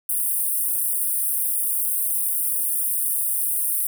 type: high-pass noise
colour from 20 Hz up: pink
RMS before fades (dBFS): -23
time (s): 0.09-3.87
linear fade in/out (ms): 2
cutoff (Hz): 8900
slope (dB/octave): 96
effects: none